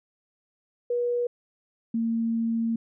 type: tone pair in turn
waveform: sine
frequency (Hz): 483.2 / 228.5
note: B4 / A#3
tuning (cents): -38 / -34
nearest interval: octave + minor second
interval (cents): 1296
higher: first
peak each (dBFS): -23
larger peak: neither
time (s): 0.9-1.27 / 1.94-2.76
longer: second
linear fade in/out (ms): 5
effects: none